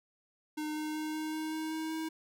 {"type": "tone with pitch steps", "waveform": "square", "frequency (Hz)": [305.2, 307.1, 309.1, 311.1, 313.1, 315.1, 317.1, 319.1], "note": ["D#4", "D#4", "D#4", "D#4", "D#4", "D#4", "D#4", "D#4"], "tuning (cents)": [-33, -23, -11, 0, 11, 22, 33, 44], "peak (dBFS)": -35, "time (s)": [0.57, 2.09], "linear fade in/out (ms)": 10, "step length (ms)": 190, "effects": []}